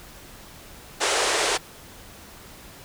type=band-pass noise; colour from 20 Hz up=pink; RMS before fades=-23 dBFS; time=1-1.58 s; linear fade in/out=20 ms; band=360 to 9400 Hz; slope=48 dB/octave; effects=pink hiss -45 dBFS RMS until 2.84 s